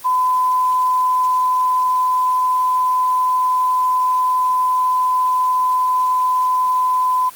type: tone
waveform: sine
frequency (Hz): 1011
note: B5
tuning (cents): +40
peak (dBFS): -13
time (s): 0.04-7.3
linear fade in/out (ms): 20
effects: white hiss -39 dBFS RMS until 7.35 s + Opus 24 kbps